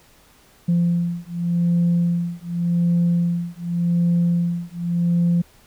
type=beating tone pair; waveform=sine; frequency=171.9 / 172.77 Hz; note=F3 / F3; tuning=-27 / -18 cents; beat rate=0.87 Hz; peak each=-19 dBFS; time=0.68-5.42 s; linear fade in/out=10 ms; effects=tanh soft clip ceiling -12 dBFS + pink hiss -53 dBFS RMS until 5.66 s